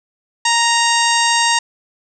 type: harmonic tone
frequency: 932.3 Hz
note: A#5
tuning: in tune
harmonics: 1 / 2 / 3 / 4 / 5 / 6 / 7 / 8 / 9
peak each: -16 / -19 / -21 / -22 / -23 / -24 / -24 / -25 / -26 dBFS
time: 0.45-1.59 s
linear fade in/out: 5 ms
effects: none